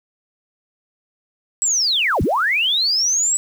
sine linear two-way sweep, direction down then up, 7902 to 43.65 to 7902 Hz, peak -15 dBFS, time 1.62-3.37 s, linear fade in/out 0 ms, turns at 2.22 s, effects 7-bit

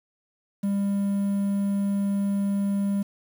triangle tone with quantisation, 199.5 Hz, G3, 31 cents sharp, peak -20 dBFS, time 0.63-3.03 s, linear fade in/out 10 ms, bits 8, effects none

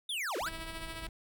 square linear two-way sweep, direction down then up, 3663 to 311.1 to 1708 Hz, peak -34 dBFS, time 0.09-0.49 s, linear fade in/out 5 ms, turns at 0.37 s
brown noise, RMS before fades -46 dBFS, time 0.4-1.09 s, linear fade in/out 2 ms
5% pulse tone with tremolo, 325.9 Hz, E4, 20 cents flat, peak -28 dBFS, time 0.46-1.07 s, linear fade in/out 2 ms, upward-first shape sine, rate 14 Hz, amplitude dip 45%
effects none

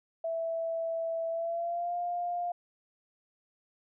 sine tone with pitch glide, 659.3 to 702.6 Hz, E5 to F5, 0 to +10 cents, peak -30 dBFS, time 0.24-2.52 s, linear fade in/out 5 ms, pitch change +110 cents, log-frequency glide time 1.29-1.95 s, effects none

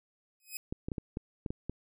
5% pulse tone with exponential growth, 2528 Hz, D#7, 27 cents sharp, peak -25 dBFS, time 0.4-0.57 s, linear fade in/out 1 ms, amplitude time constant 35 ms
clicks, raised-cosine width 3 ms, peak -22 dBFS, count 8, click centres 0.725 / 0.885 / 0.918 / 0.982 / 1.171 / 1.462 / 1.505 / 1.696 s
effects none

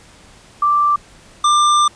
sine / square tone pair in turn, 1174.7 / 1190.4 Hz, D6 / D6, 0 / +23 cents, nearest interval unison, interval 23 cents, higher second, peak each -11 dBFS, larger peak neither, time 0.62-0.96 / 1.44-1.88 s, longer second, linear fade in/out 5 ms, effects pink hiss -45 dBFS RMS until 1.95 s + resampled to 22050 Hz

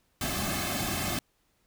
pink noise with comb filter, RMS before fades -31 dBFS, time 0.21-1.19 s, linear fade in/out 2 ms, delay 2.1 ms, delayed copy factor -0.85, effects pink hiss -71 dBFS RMS until 1.66 s

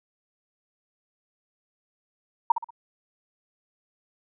sine tone with echo, 932.3 Hz, A#5, in tune, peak -13 dBFS, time 2.5-2.52 s, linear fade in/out 5 ms, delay 62 ms, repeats 3, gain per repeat -9 dB, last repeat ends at 2.706 s, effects none

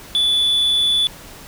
sine tone, 3462 Hz, A7, 29 cents flat, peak -11 dBFS, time 0.15-1.07 s, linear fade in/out 0 ms, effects tanh soft clip ceiling -13 dBFS + pink hiss -39 dBFS RMS until 1.47 s

